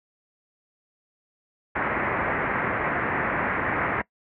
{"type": "low-pass noise", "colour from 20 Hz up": "white", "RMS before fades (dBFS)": -26, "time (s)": [1.75, 4.02], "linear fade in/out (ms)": 10, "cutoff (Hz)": 2100, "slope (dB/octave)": 48, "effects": ["noise-tail reverb RT60 0.1 s tail -22 dB re dry", "high-pass 60 Hz 12 dB/octave"]}